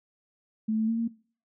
sine tone with pitch steps, 218.4 / 220.2 / 227.5 / 230.2 Hz, A3 / A3 / A#3 / A#3, -13 / +2 / -42 / -22 cents, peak -24 dBFS, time 0.68-1.08 s, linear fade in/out 10 ms, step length 100 ms, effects noise-tail reverb RT60 0.4 s tail -19 dB re dry

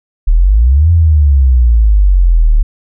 sine exponential two-way sweep, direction up then down, 36.14 to 86.2 to 36.14 Hz, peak -4 dBFS, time 0.27-2.63 s, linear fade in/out 10 ms, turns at 0.91 s, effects none

